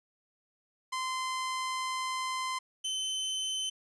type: tone pair in turn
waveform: sawtooth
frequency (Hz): 1035 / 3061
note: C6 / G7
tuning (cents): -19 / -42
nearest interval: octave + perfect fifth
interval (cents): 1877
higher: second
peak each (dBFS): -28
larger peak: neither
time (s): 0.92-2.59 / 2.84-3.7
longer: first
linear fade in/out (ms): 10
effects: resampled to 22050 Hz